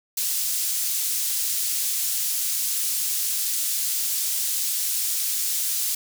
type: high-pass noise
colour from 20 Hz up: pink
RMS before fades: -25 dBFS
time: 0.17-5.95 s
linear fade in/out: 5 ms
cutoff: 6400 Hz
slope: 12 dB/octave
effects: none